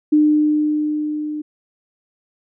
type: tone with level ramp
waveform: sine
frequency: 301.9 Hz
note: D4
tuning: 48 cents sharp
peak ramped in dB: -9 to -23 dBFS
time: 0.12-1.42 s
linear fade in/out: 10 ms
effects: none